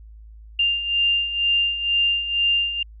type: beating tone pair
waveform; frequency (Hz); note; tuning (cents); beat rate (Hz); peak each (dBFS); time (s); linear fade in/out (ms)
sine; 2794 / 2796.1; F7 / F7; 0 / +1; 2.1; -25 / -19; 0.59-2.83; 5
effects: added 54 Hz sine -40 dBFS peak until 3 s